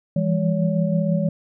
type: tone cluster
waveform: sine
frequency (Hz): 166 / 172.2 / 202.3 / 566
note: E3 / F3 / G#3 / C#5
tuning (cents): +12 / -24 / -45 / +36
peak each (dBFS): -20 / -29 / -23 / -26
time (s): 0.16-1.29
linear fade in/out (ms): 5
effects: none